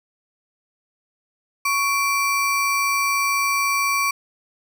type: ring-modulated tone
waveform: square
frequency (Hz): 1727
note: A6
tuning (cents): -33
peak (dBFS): -16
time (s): 1.65-4.11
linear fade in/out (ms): 5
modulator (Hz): 617
effects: none